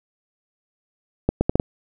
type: accelerating click train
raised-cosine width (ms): 2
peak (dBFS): -4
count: 5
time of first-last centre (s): 1.29-1.599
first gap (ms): 120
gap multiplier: 0.71
effects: none